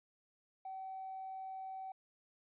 triangle tone, 763 Hz, G5, 47 cents flat, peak -39 dBFS, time 0.65-1.92 s, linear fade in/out 5 ms, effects tanh soft clip ceiling -40 dBFS + resampled to 8000 Hz

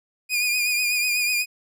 sawtooth tone with vibrato, 2449 Hz, D#7, 28 cents flat, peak -17 dBFS, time 0.29-1.46 s, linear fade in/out 50 ms, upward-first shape triangle, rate 8.1 Hz, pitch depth 49 cents each way, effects none

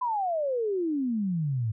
sine exponential sweep, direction down, 1025 to 105 Hz, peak -25 dBFS, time 0.01-1.72 s, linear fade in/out 10 ms, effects none

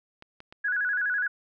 clicks, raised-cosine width 0.3 ms, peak -29 dBFS, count 3, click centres 0.224 / 0.404 / 0.525 s
sine tone with vibrato, 1568 Hz, G6, in tune, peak -24 dBFS, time 0.64-1.28 s, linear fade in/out 10 ms, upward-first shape square, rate 12 Hz, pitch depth 100 cents each way
effects none

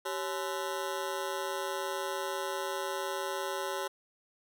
20% pulse ring-modulated tone, 470.4 Hz, A#4, 16 cents sharp, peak -25 dBFS, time 0.05-3.88 s, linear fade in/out 10 ms, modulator 82.9 Hz, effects none

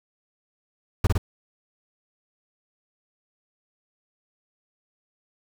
brown noise with echo, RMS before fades -17 dBFS, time 1.04-1.07 s, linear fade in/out 5 ms, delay 55 ms, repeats 2, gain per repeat -2 dB, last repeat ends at 1.18 s, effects none

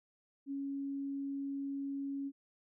sine tone, 277.2 Hz, C#4, in tune, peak -36 dBFS, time 0.46-2.32 s, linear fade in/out 50 ms, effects none

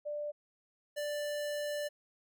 sine / square tone pair in turn, 591 / 588.6 Hz, D5 / D5, +11 / +4 cents, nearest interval unison, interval 7 cents, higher first, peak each -35 / -35 dBFS, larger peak neither, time 0.05-0.32 / 0.96-1.89 s, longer second, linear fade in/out 20 ms, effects none

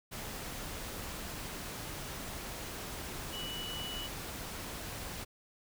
sine tone in noise, 2951 Hz, F#7, 5 cents flat, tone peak -40 dBFS, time 3.32-4.08 s, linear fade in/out 20 ms, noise pink, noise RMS -42 dBFS, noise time 0.11-5.25 s, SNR -1 dB, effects none

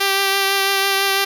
5% pulse tone with vibrato, 392 Hz, G4, in tune, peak -4 dBFS, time 0-1.25 s, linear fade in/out 10 ms, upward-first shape triangle, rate 6 Hz, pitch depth 18 cents each way, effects none

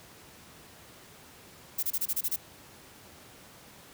violet noise bursts, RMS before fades -29 dBFS, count 8, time 1.78-2.362 s, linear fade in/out 10 ms, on 50 ms, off 26 ms, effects pink hiss -52 dBFS RMS until 3.93 s + high-pass 80 Hz 12 dB/octave

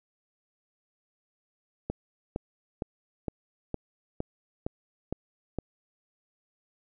click train, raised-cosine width 2 ms, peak -17 dBFS, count 9, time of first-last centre 1.9-5.587 s, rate 2.17 Hz, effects none

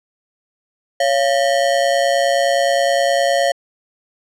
square ring-modulated tone, 622.3 Hz, D#5, in tune, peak -11 dBFS, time 1-3.52 s, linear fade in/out 5 ms, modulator 64.8 Hz, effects low-pass 8000 Hz 12 dB/octave

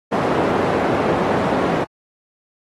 white band-pass noise, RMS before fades -19 dBFS, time 0.11-1.85 s, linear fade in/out 20 ms, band 150 to 690 Hz, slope 12 dB/octave, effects AAC 32 kbps

